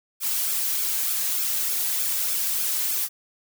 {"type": "noise with flanger", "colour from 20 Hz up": "blue", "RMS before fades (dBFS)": -25, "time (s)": [0.2, 3.09], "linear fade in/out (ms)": 50, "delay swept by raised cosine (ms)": [1, 2.9], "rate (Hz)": 3.3, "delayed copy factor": -0.65, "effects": []}